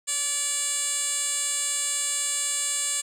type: tone with band-pass filter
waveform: 10% pulse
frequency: 576 Hz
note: D5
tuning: 34 cents flat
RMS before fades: -27 dBFS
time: 0.07-3.02 s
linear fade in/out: 20 ms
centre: 7400 Hz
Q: 3.8
effects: none